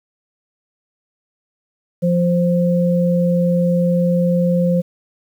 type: tone pair together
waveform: sine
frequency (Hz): 174.63 / 523.3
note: F3 / C5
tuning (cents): 0 / 0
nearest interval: octave + perfect fifth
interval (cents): 1900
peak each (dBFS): -14 / -18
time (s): 2.02-4.82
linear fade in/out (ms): 20
effects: 8-bit